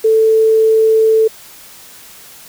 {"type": "tone", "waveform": "sine", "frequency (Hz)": 441.9, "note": "A4", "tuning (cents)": 7, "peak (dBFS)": -7, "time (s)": [0.04, 1.28], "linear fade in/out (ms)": 10, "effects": ["white hiss -38 dBFS RMS until 2.48 s"]}